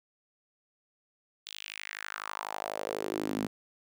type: tone with high-pass filter sweep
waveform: sawtooth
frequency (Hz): 52.1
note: G#1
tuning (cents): +6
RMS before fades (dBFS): -37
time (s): 1.46-3.47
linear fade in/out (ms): 5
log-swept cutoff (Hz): 3600 to 220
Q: 3.3
effects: none